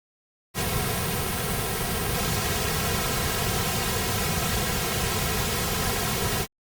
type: noise with comb filter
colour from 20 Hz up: pink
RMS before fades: -26 dBFS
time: 0.54-6.47 s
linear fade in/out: 50 ms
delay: 3.4 ms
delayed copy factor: -0.85
effects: Opus 48 kbps